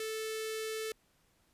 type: tone with notch filter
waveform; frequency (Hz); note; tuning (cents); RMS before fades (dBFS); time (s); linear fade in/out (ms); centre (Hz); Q
sawtooth; 439; A4; -4; -38; 0-0.92; 2; 880; 0.72
effects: pink hiss -71 dBFS RMS until 1.53 s + resampled to 32000 Hz